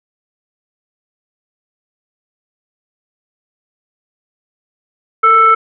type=tone with frequency modulation; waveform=sine; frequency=1325 Hz; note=E6; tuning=9 cents sharp; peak=-5 dBFS; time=5.23-5.55 s; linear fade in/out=10 ms; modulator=874 Hz; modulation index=0.42; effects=none